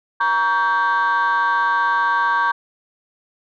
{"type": "chord", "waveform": "sine", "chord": "G diminished", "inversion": "first", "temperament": "just", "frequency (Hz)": [940.8, 1128.9, 1568], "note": ["Bb5", "Db6", "G6"], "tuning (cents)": [16, 31, 0], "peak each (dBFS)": -18, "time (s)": [0.2, 2.52], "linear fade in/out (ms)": 10, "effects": ["tanh soft clip ceiling -11 dBFS"]}